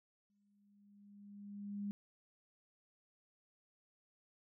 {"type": "tone with exponential growth", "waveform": "sine", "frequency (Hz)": 202.9, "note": "G#3", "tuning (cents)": -40, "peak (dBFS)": -37, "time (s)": [0.3, 1.91], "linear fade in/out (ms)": 0, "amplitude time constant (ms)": 350, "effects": []}